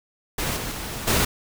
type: noise with level steps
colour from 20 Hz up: pink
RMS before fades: -26 / -30 / -32 / -20 dBFS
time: 0.38-1.25 s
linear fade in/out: 5 ms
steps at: 0.56 / 0.71 / 1.07 s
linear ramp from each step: 10 ms
effects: none